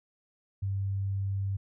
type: tone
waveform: sine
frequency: 98 Hz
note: G2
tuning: in tune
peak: -28 dBFS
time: 0.62-1.57 s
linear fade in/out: 10 ms
effects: none